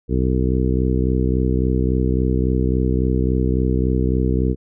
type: harmonic tone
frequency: 63.6 Hz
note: C2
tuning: 48 cents flat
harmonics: 1 / 2 / 3 / 4 / 5 / 6 / 7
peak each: -19 / -22 / -24 / -25 / -26 / -27 / -27 dBFS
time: 0.08-4.56 s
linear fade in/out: 50 ms
effects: none